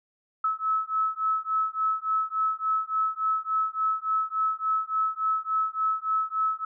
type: beating tone pair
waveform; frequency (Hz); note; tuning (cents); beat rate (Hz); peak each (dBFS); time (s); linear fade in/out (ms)
sine; 1296 / 1299.5; E6 / E6; -30 / -25; 3.5; -27; 0.44-6.65; 5
effects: none